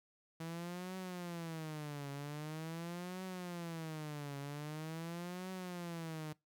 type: tone with vibrato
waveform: sawtooth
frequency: 162 Hz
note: E3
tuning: 30 cents flat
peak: -38 dBFS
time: 0.4-6.33 s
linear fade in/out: 5 ms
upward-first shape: triangle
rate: 0.44 Hz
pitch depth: 260 cents each way
effects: noise-tail reverb RT60 0.2 s tail -22 dB re dry